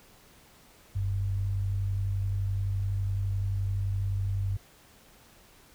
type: tone pair together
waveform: sine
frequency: 46.25 / 98 Hz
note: F#1 / G2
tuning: 0 / 0 cents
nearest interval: octave + minor second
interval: 1300 cents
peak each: -34 / -27 dBFS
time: 0.95-4.57 s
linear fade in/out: 10 ms
effects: pink hiss -57 dBFS RMS until 5.74 s